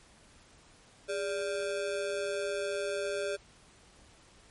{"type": "ring-modulated tone", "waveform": "square", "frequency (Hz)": 494.6, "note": "B4", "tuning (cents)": 3, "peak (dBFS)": -29, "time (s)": [1.08, 3.37], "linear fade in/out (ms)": 20, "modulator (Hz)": 87.7, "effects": ["pink hiss -59 dBFS RMS until 4.5 s", "MP3 48 kbps"]}